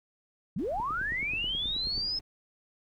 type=linear sweep; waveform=sine; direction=up; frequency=137.4 to 5220 Hz; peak=-29 dBFS; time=0.56-2.19 s; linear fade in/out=5 ms
type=noise; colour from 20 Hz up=brown; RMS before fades=-45 dBFS; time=0.58-2.21 s; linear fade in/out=10 ms
type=click train; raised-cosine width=3 ms; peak=-29 dBFS; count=12; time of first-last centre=0.8-1.979 s; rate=9.33 Hz
effects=none